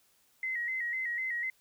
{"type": "tone with vibrato", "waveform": "sine", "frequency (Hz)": 1975.5, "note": "B6", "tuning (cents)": 0, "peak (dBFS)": -31, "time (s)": [0.43, 1.5], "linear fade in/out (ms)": 2, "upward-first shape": "square", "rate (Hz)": 4, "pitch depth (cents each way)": 69, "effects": ["white hiss -68 dBFS RMS until 1.6 s"]}